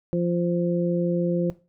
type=harmonic tone; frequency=173.7 Hz; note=F3; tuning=9 cents flat; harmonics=1 / 2 / 3; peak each=-23 / -26 / -28 dBFS; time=0.13-1.5 s; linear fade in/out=0 ms; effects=noise-tail reverb RT60 0.3 s tail -17 dB re dry